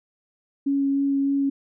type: tone with vibrato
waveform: sine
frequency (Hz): 277.2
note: C#4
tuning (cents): 0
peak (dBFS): -19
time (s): 0.66-1.5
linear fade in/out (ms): 10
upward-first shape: sine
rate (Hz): 3.3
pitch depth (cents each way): 9
effects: none